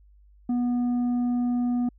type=tone with tanh clipping; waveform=sine; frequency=244 Hz; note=B3; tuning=21 cents flat; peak=-23 dBFS; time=0.49-1.89 s; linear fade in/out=5 ms; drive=5 dB; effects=added 50 Hz sine -52 dBFS peak until 1.98 s